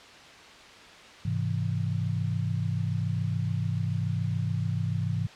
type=chord; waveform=sine; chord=Ab augmented; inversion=none; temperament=equal; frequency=103.83 / 130.81 / 164.81 Hz; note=Ab2 / C3 / E3; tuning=0 / 0 / 0 cents; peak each=-29 / -31 / -31 dBFS; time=1.25-5.27 s; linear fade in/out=5 ms; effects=white hiss -48 dBFS RMS until 5.35 s + low-pass 4000 Hz 12 dB/octave